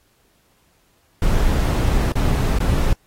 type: noise with dropouts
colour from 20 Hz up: brown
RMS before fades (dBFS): -17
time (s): 1.22-2.93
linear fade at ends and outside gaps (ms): 2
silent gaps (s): 2.121-2.154 / 2.588-2.602
effects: pink hiss -61 dBFS RMS until 3.06 s + AAC 48 kbps